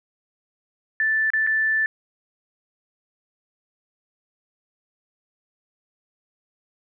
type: tone with dropouts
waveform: sine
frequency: 1760 Hz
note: A6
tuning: in tune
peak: -18 dBFS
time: 1-1.86 s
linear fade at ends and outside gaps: 1 ms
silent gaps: 1.303-1.335 / 1.466-1.472 s
effects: none